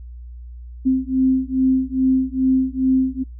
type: beating tone pair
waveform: sine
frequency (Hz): 260 / 262.4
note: C4 / C4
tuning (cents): -11 / +5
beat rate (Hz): 2.4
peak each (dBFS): -18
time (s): 0.85-3.24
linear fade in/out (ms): 20
effects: noise-tail reverb RT60 0.2 s tail -26 dB re dry + added 60 Hz sine -33 dBFS peak until 3.39 s